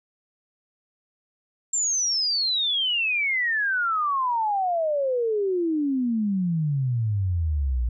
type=exponential sweep; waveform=sine; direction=down; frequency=7459 to 57.1 Hz; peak=-21 dBFS; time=1.73-7.89 s; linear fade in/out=5 ms; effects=none